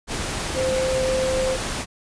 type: tone in noise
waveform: sine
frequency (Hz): 521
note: C5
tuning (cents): -7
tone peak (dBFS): -20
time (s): 0.54-1.58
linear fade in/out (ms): 50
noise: pink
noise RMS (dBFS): -27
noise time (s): 0.07-1.86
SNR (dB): +4
effects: resampled to 22050 Hz